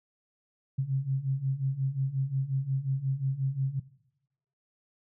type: beating tone pair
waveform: sine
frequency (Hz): 131.5 / 137.1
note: C3 / C#3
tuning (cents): +9 / -19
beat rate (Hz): 5.6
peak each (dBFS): -31 / -28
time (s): 0.78-3.8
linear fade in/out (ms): 10
effects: noise-tail reverb RT60 0.9 s tail -20 dB re dry